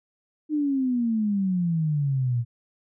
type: exponential sweep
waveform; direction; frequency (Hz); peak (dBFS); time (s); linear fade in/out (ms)
sine; down; 309.1 to 115.8; -21; 0.49-2.45; 50
effects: none